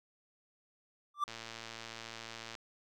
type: tone with exponential growth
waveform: triangle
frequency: 1174.7 Hz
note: D6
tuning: in tune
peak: -24 dBFS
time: 1.14-1.24 s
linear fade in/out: 5 ms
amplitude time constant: 20 ms
type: click train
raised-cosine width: 0.2 ms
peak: -27 dBFS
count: 146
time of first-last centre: 1.28-2.552 s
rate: 114 Hz
effects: none